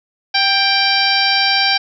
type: harmonic tone with a mistuned harmonic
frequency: 784 Hz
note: G5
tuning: in tune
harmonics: 1 / 2 / 3 / 4 / 5 / 6 / 7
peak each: -19 / -20 / -19 / -21 / -21 / -18 / -22 dBFS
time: 0.34-1.78 s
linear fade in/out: 10 ms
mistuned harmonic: 2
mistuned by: +23 cents
effects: none